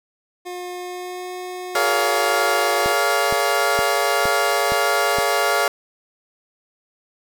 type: tone with pitch glide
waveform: 25% pulse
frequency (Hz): 358.6 to 363.4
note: F4 to F#4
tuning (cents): +46 to -31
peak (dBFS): -25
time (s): 0.45-2.94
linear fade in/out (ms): 20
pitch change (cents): +23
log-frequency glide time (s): 0.73-1.32
type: chord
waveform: 20% pulse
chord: Bb minor seventh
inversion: third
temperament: equal with one note detuned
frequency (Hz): 415.3 / 466.2 / 566 / 698.5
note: Ab4 / Bb4 / Db5 / F5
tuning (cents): 0 / 0 / +36 / 0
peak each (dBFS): -19 / -21 / -17 / -16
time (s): 1.75-5.68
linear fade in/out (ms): 2
type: click train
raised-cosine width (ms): 3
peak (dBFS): -16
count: 6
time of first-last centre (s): 2.86-5.186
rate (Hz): 2.15
effects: none